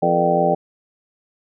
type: harmonic tone with a mistuned harmonic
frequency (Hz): 85.7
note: F2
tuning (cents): -32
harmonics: 2 / 3 / 4 / 5 / 6 / 7 / 8 / 9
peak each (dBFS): -23 / -28 / -26 / -23 / -25 / -19 / -28 / -19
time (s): 0.02-0.55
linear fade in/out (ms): 10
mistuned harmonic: 6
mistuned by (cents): -110
effects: none